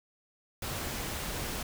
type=noise; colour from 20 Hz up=pink; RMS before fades=-36 dBFS; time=0.62-1.63 s; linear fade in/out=5 ms; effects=none